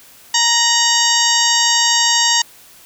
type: harmonic tone with a mistuned harmonic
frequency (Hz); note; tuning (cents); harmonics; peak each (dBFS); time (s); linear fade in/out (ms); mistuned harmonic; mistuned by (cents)
932.3; A#5; 0; 1 / 2 / 3 / 4 / 5 / 6 / 7 / 8; -20 / -20 / -20 / -20 / -20 / -20 / -20 / -20; 0.34-2.42; 5; 3; +87
effects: white hiss -44 dBFS RMS until 2.85 s